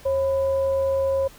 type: tone with frequency modulation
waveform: sine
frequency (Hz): 541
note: C#5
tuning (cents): -42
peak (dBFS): -19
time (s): 0.05-1.28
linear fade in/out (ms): 10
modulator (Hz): 458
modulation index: 0.31
effects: pink hiss -48 dBFS RMS until 1.38 s